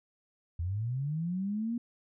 sine linear sweep, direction up, 80 to 240.6 Hz, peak -30 dBFS, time 0.59-1.78 s, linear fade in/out 5 ms, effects none

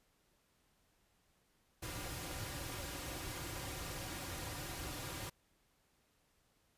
pink noise with comb filter, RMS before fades -44 dBFS, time 1.82-5.3 s, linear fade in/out 10 ms, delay 4.6 ms, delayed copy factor -0.6, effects pink hiss -75 dBFS RMS until 6.77 s + resampled to 32000 Hz

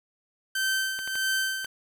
sawtooth tone with tremolo, 1548 Hz, G6, 22 cents flat, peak -20 dBFS, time 0.55-1.66 s, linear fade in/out 5 ms, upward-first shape sine, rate 1.6 Hz, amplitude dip 60%
clicks, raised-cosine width 0.3 ms, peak -23 dBFS, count 4, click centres 0.99 / 1.076 / 1.155 / 1.646 s
effects none

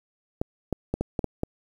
clicks, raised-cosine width 2 ms, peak -12 dBFS, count 7, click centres 0.415 / 0.727 / 0.94 / 1.01 / 1.192 / 1.243 / 1.434 s, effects 8-bit

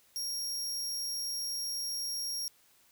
sawtooth tone, 5588 Hz, F8, in tune, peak -31 dBFS, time 0.16-2.48 s, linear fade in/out 0 ms, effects white hiss -65 dBFS RMS until 2.91 s

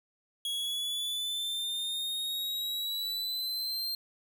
45% pulse exponential sweep, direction up, 3322 to 4186 Hz, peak -31 dBFS, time 0.45-3.95 s, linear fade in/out 2 ms, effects none

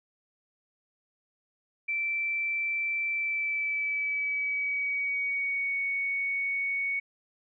sine tone with pitch glide, 2335 to 2227 Hz, D7 to C#7, -11 to +7 cents, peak -27 dBFS, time 1.88-7 s, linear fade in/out 10 ms, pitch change -82 cents, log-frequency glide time 3.1-5.79 s, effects none

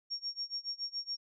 sine tone with tremolo, 5540 Hz, F8, 15 cents flat, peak -33 dBFS, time 0.1-1.17 s, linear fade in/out 20 ms, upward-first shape sine, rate 7.1 Hz, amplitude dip 95%, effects none

